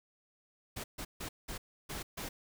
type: noise bursts at uneven times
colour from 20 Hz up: pink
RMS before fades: -41 dBFS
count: 6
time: 0.76-0.84 / 0.98-1.05 / 1.2-1.29 / 1.48-1.58 / 1.89-2.03 / 2.17-2.29 s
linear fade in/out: 10 ms
effects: none